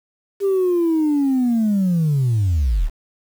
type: linear sweep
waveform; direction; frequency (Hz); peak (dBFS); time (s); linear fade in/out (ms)
sine; down; 402 to 30.36; -13; 0.4-2.9; 50
effects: tanh soft clip ceiling -12 dBFS + 7-bit